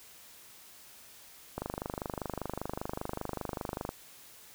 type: click train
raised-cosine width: 1 ms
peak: -20 dBFS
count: 59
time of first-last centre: 1.58-3.891 s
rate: 25.1 Hz
effects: white hiss -54 dBFS RMS until 4.54 s